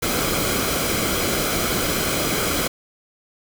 pink noise with comb filter, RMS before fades -22 dBFS, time 0.02-2.68 s, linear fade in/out 10 ms, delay 1.1 ms, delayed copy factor -0.55, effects none

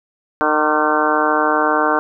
harmonic tone with a mistuned harmonic, 152.8 Hz, D#3, 31 cents flat, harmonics 2 / 3 / 4 / 5 / 6 / 7 / 8 / 9 / 10, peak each -22 / -22 / -22 / -22 / -22 / -22 / -22 / -22 / -22 dBFS, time 0.41-1.99 s, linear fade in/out 0 ms, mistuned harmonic 8, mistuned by -60 cents, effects none

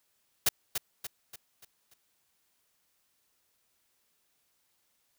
white noise with echo, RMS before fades -24 dBFS, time 0.46-0.49 s, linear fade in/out 5 ms, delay 290 ms, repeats 5, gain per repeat -7 dB, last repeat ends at 1.94 s, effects white hiss -74 dBFS RMS until 5.18 s

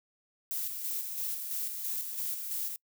violet noise with tremolo, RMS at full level -34 dBFS, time 0.51-2.76 s, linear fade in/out 0 ms, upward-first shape square, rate 3 Hz, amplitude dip 40%, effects noise-tail reverb RT60 0.1 s tail -26 dB re dry

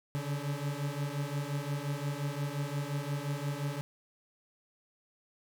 40% pulse beating tone pair, 140.4 / 146.1 Hz, C#3 / D3, +22 / -9 cents, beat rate 5.7 Hz, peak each -35 / -35 dBFS, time 0.15-3.81 s, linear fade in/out 0 ms, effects none

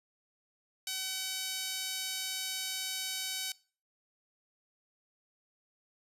sawtooth tone with high-pass filter, 758 Hz, F#5, 42 cents sharp, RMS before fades -37 dBFS, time 0.87-3.52 s, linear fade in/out 2 ms, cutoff 3500 Hz, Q 1, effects noise-tail reverb RT60 0.4 s tail -22 dB re dry + resampled to 32000 Hz

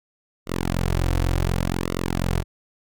sawtooth tone with flanger, 44.09 Hz, F1, 17 cents sharp, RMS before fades -23 dBFS, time 0.46-2.44 s, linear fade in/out 50 ms, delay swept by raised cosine 1.2 to 5 ms, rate 0.68 Hz, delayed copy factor -1, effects none

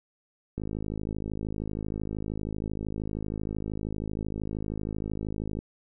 click train, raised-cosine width 3 ms, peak -20 dBFS, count 266, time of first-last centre 0.58-5.589 s, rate 52.9 Hz, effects none

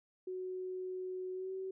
sine tone with pitch glide, 370 to 379.5 Hz, F#4 to F#4, 0 to +44 cents, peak -38 dBFS, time 0.27-1.71 s, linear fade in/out 5 ms, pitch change +44 cents, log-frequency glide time 1.33-1.52 s, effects none

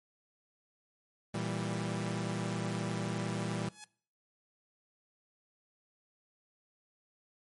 sawtooth chord, E diminished, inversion second, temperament equal, 116.54 / 164.81 / 196 Hz, Bb2 / E3 / G3, 0 / 0 / 0 cents, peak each -34 dBFS, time 1.34-3.69 s, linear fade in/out 5 ms
5% pulse tone with exponential growth, 846 Hz, G#5, 32 cents sharp, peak -32 dBFS, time 3.59-3.84 s, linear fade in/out 0 ms, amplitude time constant 54 ms
effects noise-tail reverb RT60 0.5 s tail -22 dB re dry + MP3 48 kbps

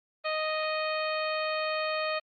harmonic tone with a mistuned harmonic, 622.3 Hz, D#5, in tune, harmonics 1 / 2 / 3 / 4 / 5 / 6 / 7, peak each -31 / -34 / -38 / -36 / -43 / -45 / -40 dBFS, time 0.24-2.2 s, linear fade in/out 20 ms, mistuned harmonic 7, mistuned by -19 cents, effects Opus 32 kbps

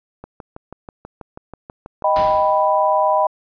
click train, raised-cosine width 1 ms, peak -20 dBFS, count 12, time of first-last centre 0.24-2.023 s, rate 6.17 Hz
sine chord, Eb augmented, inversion none, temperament equal, 622.3 / 784 / 987.8 Hz, Eb5 / G5 / B5, 0 / 0 / 0 cents, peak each -17 / -19 / -17 dBFS, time 2.04-3.27 s, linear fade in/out 5 ms
pink noise with exponential decay, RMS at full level -25 dBFS, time 2.16-2.81 s, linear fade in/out 1 ms, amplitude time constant 140 ms
effects resampled to 11025 Hz

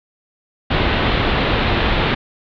pink low-pass noise, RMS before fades -17 dBFS, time 0.7-2.15 s, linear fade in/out 10 ms, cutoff 3900 Hz, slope 48 dB/octave, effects none

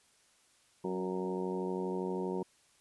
harmonic tone with a mistuned harmonic, 92.5 Hz, F#2, in tune, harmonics 2 / 3 / 4 / 5 / 6 / 7 / 8 / 9 / 10, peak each -38 / -44 / -36 / -41 / -48 / -51 / -51 / -52 / -44 dBFS, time 0.84-2.43 s, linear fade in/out 5 ms, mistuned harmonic 3, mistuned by -21 cents, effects white hiss -67 dBFS RMS until 2.8 s + resampled to 24000 Hz

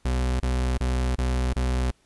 40% pulse tone bursts, 63 Hz, B1, 35 cents sharp, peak -21 dBFS, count 5, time 0.05-1.912 s, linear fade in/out 5 ms, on 350 ms, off 28 ms, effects pink hiss -64 dBFS RMS until 2.05 s + resampled to 24000 Hz

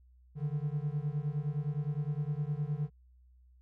triangle beating tone pair, 143.5 / 153.2 Hz, D3 / D#3, -40 / -27 cents, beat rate 9.7 Hz, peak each -32 / -33 dBFS, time 0.35-2.9 s, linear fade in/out 50 ms, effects added 62 Hz sine -58 dBFS peak until 3.61 s

